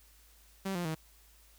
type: tone with pitch steps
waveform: sawtooth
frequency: 193.2 / 175.13 / 158.75 Hz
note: G3 / F3 / D#3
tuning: -25 / +5 / +35 cents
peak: -29 dBFS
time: 0.65-0.95 s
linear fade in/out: 10 ms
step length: 100 ms
effects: added 53 Hz sine -61 dBFS peak until 1.58 s + white hiss -63 dBFS RMS until 1.58 s